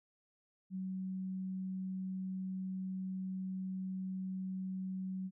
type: tone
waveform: sine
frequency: 188 Hz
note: F#3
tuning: 28 cents sharp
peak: -37 dBFS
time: 0.7-5.31 s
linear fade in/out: 50 ms
effects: none